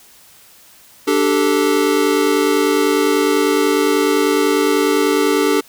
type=chord; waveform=square; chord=D suspended fourth; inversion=none; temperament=equal with one note detuned; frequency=293.7 / 390 / 440 Hz; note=D4 / G4 / A4; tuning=0 / -9 / 0 cents; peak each=-18 dBFS; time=1.07-5.61 s; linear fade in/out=10 ms; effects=white hiss -46 dBFS RMS until 5.68 s